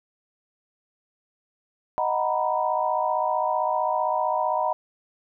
sine chord, B major seventh, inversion first, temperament equal, 622.3 / 740 / 932.3 / 987.8 Hz, D#5 / F#5 / A#5 / B5, 0 / 0 / 0 / 0 cents, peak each -27 dBFS, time 1.98-4.73 s, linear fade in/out 0 ms, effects none

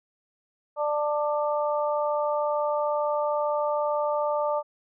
harmonic tone, 296.3 Hz, D4, 15 cents sharp, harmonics 2 / 3 / 4, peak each -25 / -29 / -31 dBFS, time 0.76-4.63 s, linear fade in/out 50 ms, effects none

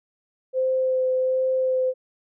sine tone with vibrato, 517 Hz, C5, 21 cents flat, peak -19 dBFS, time 0.53-1.94 s, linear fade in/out 50 ms, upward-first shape sine, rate 1.3 Hz, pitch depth 10 cents each way, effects none

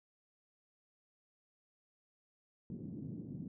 pink band-pass noise, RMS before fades -45 dBFS, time 2.7-3.48 s, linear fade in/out 2 ms, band 130 to 280 Hz, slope 24 dB/octave, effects none

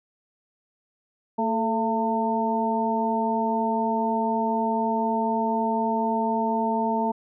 harmonic tone with a mistuned harmonic, 225.5 Hz, A3, 43 cents sharp, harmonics 1 / 2 / 3 / 4, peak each -26 / -30 / -29 / -25 dBFS, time 1.38-7.12 s, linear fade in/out 10 ms, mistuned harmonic 2, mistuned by -56 cents, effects none

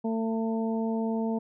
harmonic tone, 224.4 Hz, A3, 34 cents sharp, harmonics 1 / 2 / 3 / 4, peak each -27 / -33 / -37 / -39 dBFS, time 0.04-1.39 s, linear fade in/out 10 ms, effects none

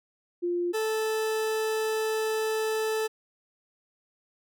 sine / 40% pulse tone pair in turn, 350 / 437.9 Hz, F4 / A4, +4 / -8 cents, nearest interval major third, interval 388 cents, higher second, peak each -25 dBFS, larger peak neither, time 0.42-0.73 / 0.73-3.08 s, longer second, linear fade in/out 20 ms, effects none

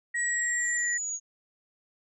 sine tone with pitch glide, 1901 to 1917.5 Hz, A#6 to A#6, +33 to +48 cents, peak -27 dBFS, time 0.14-0.98 s, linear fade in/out 10 ms, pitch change +15 cents, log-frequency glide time 0.4-0.6 s
sine linear sweep, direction down, 7960 to 6645 Hz, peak -30 dBFS, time 0.15-1.2 s, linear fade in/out 50 ms
effects none

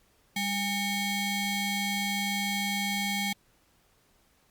25% pulse ring-modulated tone, 1011 Hz, B5, 40 cents sharp, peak -21 dBFS, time 0.36-3.33 s, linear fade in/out 5 ms, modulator 1210 Hz, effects pink hiss -66 dBFS RMS until 4.5 s + Opus 48 kbps

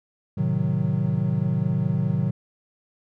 triangle chord, A diminished seventh, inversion none, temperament equal, 110 / 130.81 / 155.56 / 185 Hz, A2 / C3 / Eb3 / Gb3, 0 / 0 / 0 / 0 cents, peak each -26 / -24 / -23 / -24 dBFS, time 0.37-2.31 s, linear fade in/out 10 ms, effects none

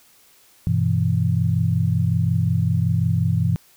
sine chord, E minor, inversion first, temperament equal, 98 / 123.47 / 164.81 Hz, G2 / B2 / E3, 0 / 0 / 0 cents, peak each -21 dBFS, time 0.67-3.56 s, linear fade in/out 0 ms, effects white hiss -54 dBFS RMS until 3.76 s

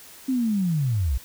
sine linear sweep, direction down, 269 to 55 Hz, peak -20 dBFS, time 0.28-1.18 s, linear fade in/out 10 ms, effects white hiss -46 dBFS RMS until 1.24 s

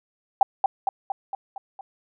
sine tone with echo, 784 Hz, G5, in tune, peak -11 dBFS, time 0.41-0.43 s, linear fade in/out 2 ms, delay 230 ms, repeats 6, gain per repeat -4 dB, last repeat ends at 1.81 s, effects none

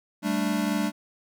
square chord, G suspended second, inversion none, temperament equal, 196 / 220 / 293.7 Hz, G3 / A3 / D4, 0 / 0 / 0 cents, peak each -29 dBFS, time 0.22-0.92 s, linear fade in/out 50 ms, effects none

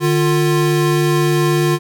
square tone pair together, 149.94 / 351 Hz, D3 / F4, +36 / +9 cents, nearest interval octave + minor third, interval 1473 cents, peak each -16 dBFS, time 0-1.79 s, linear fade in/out 50 ms, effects none

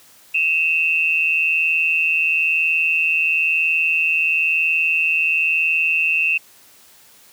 sine tone pair together, 2559 / 2720 Hz, D#7 / F7, +48 / -46 cents, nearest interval minor second, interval 106 cents, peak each -18 dBFS, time 0.34-6.38 s, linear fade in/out 10 ms, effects white hiss -49 dBFS RMS until 7.32 s + high-pass 80 Hz 12 dB/octave

